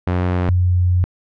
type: tone pair in turn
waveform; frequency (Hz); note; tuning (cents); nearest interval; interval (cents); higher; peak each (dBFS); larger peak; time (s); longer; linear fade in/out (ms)
sawtooth / sine; 89.8 / 89.8; F2 / F2; +49 / +49; unison; 0; neither; -12; neither; 0.07-0.49 / 0.49-1.04; second; 0
effects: low-pass 2000 Hz 12 dB/octave